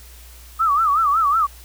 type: tone with vibrato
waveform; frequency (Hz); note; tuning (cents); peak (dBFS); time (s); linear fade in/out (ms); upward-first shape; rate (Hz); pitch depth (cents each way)
sine; 1229; D#6; -22; -14; 0.59-1.47; 20; sine; 5.4; 160
effects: added 60 Hz sine -41 dBFS peak until 1.64 s + white hiss -46 dBFS RMS until 1.64 s